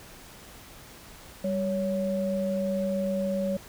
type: tone pair together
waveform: sine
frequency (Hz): 196.2 / 559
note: G3 / C#5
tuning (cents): +2 / +14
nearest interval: octave + tritone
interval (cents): 1812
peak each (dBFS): -28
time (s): 1.44-3.57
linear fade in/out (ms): 5
effects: pink hiss -48 dBFS RMS until 3.68 s